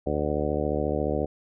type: harmonic tone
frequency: 74.3 Hz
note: D2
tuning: 21 cents sharp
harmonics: 1 / 2 / 3 / 4 / 5 / 6 / 7 / 8 / 10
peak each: -32 / -34 / -34 / -32 / -33 / -31 / -31 / -32 / -37 dBFS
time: 0.06-1.26 s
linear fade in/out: 10 ms
effects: none